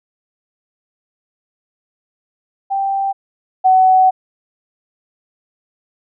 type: tone pair in turn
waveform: sine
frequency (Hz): 784 / 750.3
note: G5 / F#5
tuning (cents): 0 / +24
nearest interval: minor second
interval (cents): 76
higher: first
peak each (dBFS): -15 / -7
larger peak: second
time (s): 2.7-3.13 / 3.64-4.11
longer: second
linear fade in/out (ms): 20
effects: none